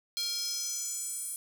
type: tone with high-pass filter sweep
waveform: square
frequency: 466.2 Hz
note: A#4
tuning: in tune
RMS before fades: -35 dBFS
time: 0.17-1.36 s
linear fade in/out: 0 ms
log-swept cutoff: 4100 to 9800 Hz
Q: 4.1
effects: none